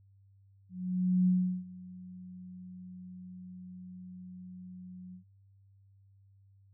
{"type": "tone with ADSR envelope", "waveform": "sine", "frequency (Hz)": 182.4, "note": "F#3", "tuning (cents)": -24, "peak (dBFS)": -22, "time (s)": [0.69, 5.24], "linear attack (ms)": 580, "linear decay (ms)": 370, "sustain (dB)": -22, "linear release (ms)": 100, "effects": ["added 98 Hz sine -59 dBFS peak until 6.73 s"]}